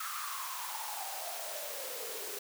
white noise with high-pass filter sweep, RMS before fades -40 dBFS, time 0-2.39 s, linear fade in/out 5 ms, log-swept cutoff 1300 to 400 Hz, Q 8.2, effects none

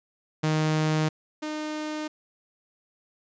sawtooth tone pair in turn, 155.56 / 305.9 Hz, D#3 / D#4, 0 / -29 cents, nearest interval octave, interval 1171 cents, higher second, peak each -18 / -26 dBFS, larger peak first, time 0.43-1.09 / 1.42-2.08 s, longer neither, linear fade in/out 10 ms, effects resampled to 16000 Hz

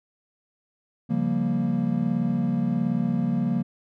triangle chord, G half-diminished seventh, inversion second, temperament equal, 138.59 / 174.61 / 196 / 233.1 Hz, Db3 / F3 / G3 / Bb3, 0 / 0 / 0 / 0 cents, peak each -28 / -25 / -27 / -23 dBFS, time 1.09-3.63 s, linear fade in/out 20 ms, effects none

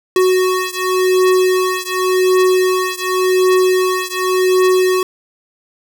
square beating tone pair, 370 / 370.89 Hz, F#4 / F#4, 0 / +4 cents, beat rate 0.89 Hz, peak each -15 / -16 dBFS, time 0.16-5.03 s, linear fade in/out 2 ms, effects none

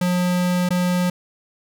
square tone with dropouts, 179.2 Hz, F3, 45 cents sharp, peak -18 dBFS, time 0.01-1.1 s, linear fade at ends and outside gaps 5 ms, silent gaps 0.69-0.705 s, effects none

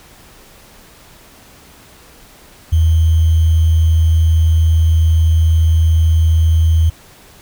sine tone with sample-and-hold, 81.2 Hz, E2, 26 cents flat, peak -8 dBFS, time 2.72-6.9 s, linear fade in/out 10 ms, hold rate 3150 Hz, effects pink hiss -43 dBFS RMS until 7.41 s

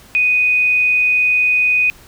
sine tone, 2489 Hz, D#7, in tune, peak -11 dBFS, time 0.15-1.9 s, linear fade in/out 0 ms, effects pink hiss -44 dBFS RMS until 2.07 s

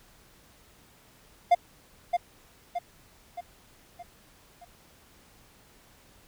triangle tone with echo, 702 Hz, F5, 9 cents sharp, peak -13 dBFS, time 1.51-1.55 s, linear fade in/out 10 ms, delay 620 ms, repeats 5, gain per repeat -6 dB, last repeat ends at 4.65 s, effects pink hiss -58 dBFS RMS until 6.27 s

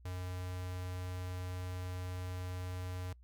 square tone with notch filter, 90.9 Hz, F#2, 30 cents flat, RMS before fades -41 dBFS, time 0.05-3.13 s, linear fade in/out 5 ms, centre 230 Hz, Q 1.7, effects noise-tail reverb RT60 0.1 s tail -24 dB re dry + added 60 Hz sine -56 dBFS peak until 3.23 s

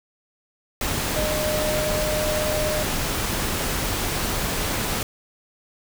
sine tone in noise, 611 Hz, D#5, 32 cents flat, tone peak -24 dBFS, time 1.16-2.83 s, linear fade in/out 2 ms, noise pink, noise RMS -25 dBFS, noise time 0.81-5.03 s, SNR -2 dB, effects none

